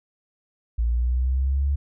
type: linear sweep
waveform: sine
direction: up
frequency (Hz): 56.6 to 71.4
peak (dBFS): -19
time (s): 0.78-1.76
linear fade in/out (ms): 10
effects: none